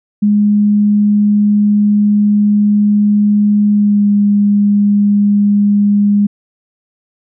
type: tone with pitch glide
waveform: sine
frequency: 207.2 to 204.3 Hz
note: G#3 to G#3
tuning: -4 to -28 cents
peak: -7 dBFS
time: 0.22-6.27 s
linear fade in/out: 10 ms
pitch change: -24 cents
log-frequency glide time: 3.71-4.08 s
effects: none